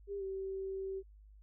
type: tone with pitch glide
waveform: sine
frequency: 400.7 to 385 Hz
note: G4 to G4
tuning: +38 to -31 cents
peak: -37 dBFS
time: 0.07-1.03 s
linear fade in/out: 50 ms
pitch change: -69 cents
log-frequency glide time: 0.18-0.23 s
effects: added 51 Hz sine -55 dBFS peak until 1.42 s